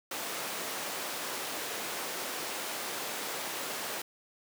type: high-pass noise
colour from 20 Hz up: pink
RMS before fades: -37 dBFS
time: 0.11-4.02 s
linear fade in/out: 5 ms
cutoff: 400 Hz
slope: 12 dB/octave
effects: none